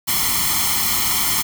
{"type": "noise with comb filter", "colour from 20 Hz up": "white", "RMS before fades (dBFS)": -19, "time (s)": [0.07, 1.43], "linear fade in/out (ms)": 20, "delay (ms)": 0.94, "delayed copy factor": 0.85, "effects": []}